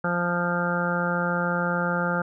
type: harmonic tone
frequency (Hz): 174.61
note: F3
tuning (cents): 0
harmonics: 1 / 2 / 3 / 4 / 5 / 7 / 8 / 9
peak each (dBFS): -27 / -36 / -29 / -36 / -32 / -33 / -28 / -34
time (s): 0.04-2.22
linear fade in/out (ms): 5
effects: none